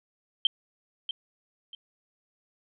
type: tone with echo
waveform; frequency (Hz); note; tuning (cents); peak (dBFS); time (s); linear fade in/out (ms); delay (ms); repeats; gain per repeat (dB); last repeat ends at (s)
sine; 3136; G7; 0; -18; 0.45-0.47; 2; 640; 2; -11; 1.75
effects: none